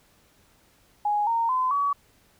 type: tone with pitch steps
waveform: sine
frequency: 830.6 / 921.6 / 1022.6 / 1134.6 Hz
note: G#5 / A#5 / C6 / C#6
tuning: 0 / -20 / -40 / +40 cents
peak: -21 dBFS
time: 1.05-1.93 s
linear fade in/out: 5 ms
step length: 220 ms
effects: pink hiss -61 dBFS RMS until 2.39 s